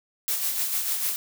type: noise with tremolo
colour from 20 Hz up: blue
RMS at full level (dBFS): -25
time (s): 0.28-1.16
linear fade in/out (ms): 0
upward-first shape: sine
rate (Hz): 6.7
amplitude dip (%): 45
effects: none